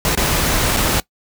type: noise with dropouts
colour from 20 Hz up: pink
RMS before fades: -17 dBFS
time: 0.05-1 s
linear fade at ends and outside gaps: 1 ms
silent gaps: 0.151-0.174 / 0.765-0.769 s
effects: noise-tail reverb RT60 0.1 s tail -20 dB re dry